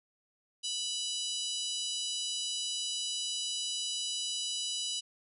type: harmonic tone with a mistuned harmonic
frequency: 986 Hz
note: B5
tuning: 3 cents flat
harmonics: 3 / 4 / 5 / 6 / 7 / 8 / 9 / 10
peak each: -37 / -39 / -41 / -43 / -44 / -45 / -46 / -47 dBFS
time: 0.63-5.01 s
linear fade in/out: 20 ms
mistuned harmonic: 9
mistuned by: +53 cents
effects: none